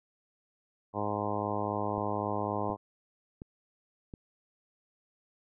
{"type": "harmonic tone", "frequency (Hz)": 103.83, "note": "G#2", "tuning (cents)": 0, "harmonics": [1, 2, 3, 4, 5, 6, 7, 8, 9, 10], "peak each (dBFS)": [-39, -39, -39, -39, -39, -39, -39, -39, -39, -39], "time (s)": [0.93, 2.77], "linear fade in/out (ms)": 50}
{"type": "click train", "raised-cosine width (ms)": 3, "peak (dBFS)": -29, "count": 4, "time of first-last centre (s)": [1.98, 4.138], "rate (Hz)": 1.39}
{"effects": []}